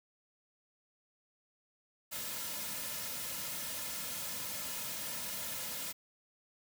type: noise with comb filter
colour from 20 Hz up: white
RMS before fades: -40 dBFS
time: 2.11-5.93 s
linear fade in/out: 20 ms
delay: 2.6 ms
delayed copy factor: -0.65
effects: none